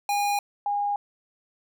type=tone pair in turn; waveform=square / sine; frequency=816 / 816 Hz; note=G#5 / G#5; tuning=-31 / -31 cents; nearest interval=unison; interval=0 cents; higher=neither; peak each=-23 dBFS; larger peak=neither; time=0.09-0.39 / 0.66-0.96 s; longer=neither; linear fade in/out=2 ms; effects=none